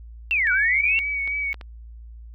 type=linear two-way sweep; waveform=sine; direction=down then up; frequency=2766 to 1431 to 2766 Hz; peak=-18 dBFS; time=0.31-0.99 s; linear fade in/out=0 ms; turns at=0.52 s
type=tone with vibrato; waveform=sine; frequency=2253 Hz; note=C#7; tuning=28 cents sharp; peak=-23 dBFS; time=0.47-1.53 s; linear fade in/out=0 ms; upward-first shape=sine; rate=3.6 Hz; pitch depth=29 cents each way
type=clicks; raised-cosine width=0.3 ms; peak=-23 dBFS; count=3; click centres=1.276 / 1.543 / 1.612 s
effects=added 57 Hz sine -38 dBFS peak until 2.34 s